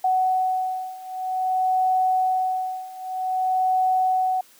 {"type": "beating tone pair", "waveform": "sine", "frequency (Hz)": [746, 746.52], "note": ["F#5", "F#5"], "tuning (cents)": [14, 15], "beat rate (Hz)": 0.52, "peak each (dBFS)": [-24, -22], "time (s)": [0.04, 4.41], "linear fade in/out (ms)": 5, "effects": ["white hiss -53 dBFS RMS until 4.59 s", "high-pass 200 Hz 12 dB/octave"]}